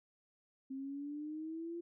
sine exponential sweep, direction up, 264.4 to 344.9 Hz, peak -40 dBFS, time 0.7-1.81 s, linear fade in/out 10 ms, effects none

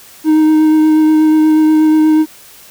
triangle tone with vibrato, 311.1 Hz, D#4, in tune, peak -4 dBFS, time 0.24-2.26 s, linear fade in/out 50 ms, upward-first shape sine, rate 8.3 Hz, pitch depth 12 cents each way, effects white hiss -39 dBFS RMS until 2.7 s

